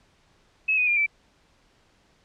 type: tone with pitch steps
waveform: sine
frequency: 2578 / 2490 / 2405 / 2323 Hz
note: E7 / D#7 / D7 / D7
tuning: -39 / +1 / +41 / -20 cents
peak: -19 dBFS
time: 0.68-1.064 s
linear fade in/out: 10 ms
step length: 96 ms
effects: pink hiss -62 dBFS RMS until 2.24 s + low-pass 6000 Hz 12 dB/octave